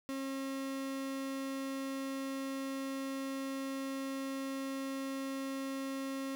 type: tone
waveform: 35% pulse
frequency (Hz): 270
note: C#4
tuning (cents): -45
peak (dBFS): -35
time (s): 0.09-6.35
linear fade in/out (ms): 0
effects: none